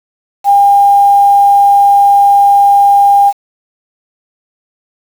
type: tone with quantisation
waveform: sine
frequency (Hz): 804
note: G5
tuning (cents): +44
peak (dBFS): -3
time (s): 0.44-3.33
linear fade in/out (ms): 50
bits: 5
effects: none